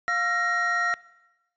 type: tone cluster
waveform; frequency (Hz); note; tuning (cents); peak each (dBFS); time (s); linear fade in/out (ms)
triangle; 704 / 1361 / 1877; F5 / F6 / A#6; +14 / -45 / +11; -30 / -24 / -24; 0.08-0.94; 0
effects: noise-tail reverb RT60 1.0 s tail -21 dB re dry + resampled to 16000 Hz